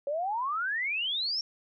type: exponential sweep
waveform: sine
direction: up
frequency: 549 to 5588 Hz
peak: -28 dBFS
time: 0.07-1.41 s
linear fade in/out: 2 ms
effects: none